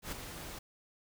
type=noise with ADSR envelope; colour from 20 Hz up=pink; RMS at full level=-38 dBFS; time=0.02-0.59 s; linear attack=100 ms; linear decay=11 ms; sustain=-7 dB; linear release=8 ms; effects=none